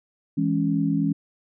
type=chord; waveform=sine; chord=C# minor; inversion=first; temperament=equal; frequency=164.81 / 207.7 / 277.2 Hz; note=E3 / G#3 / C#4; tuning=0 / 0 / 0 cents; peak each=-24 / -26 / -23 dBFS; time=0.37-1.13 s; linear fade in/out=10 ms; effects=none